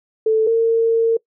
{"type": "tone pair in turn", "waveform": "sine", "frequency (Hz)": [440, 455.8], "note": ["A4", "A#4"], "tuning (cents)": [0, -39], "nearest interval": "minor second", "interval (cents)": 61, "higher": "second", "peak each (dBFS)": -12, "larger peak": "neither", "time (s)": [[0.26, 0.47], [0.47, 1.17]], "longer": "second", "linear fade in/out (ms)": 5, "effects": ["noise-tail reverb RT60 0.1 s tail -23 dB re dry"]}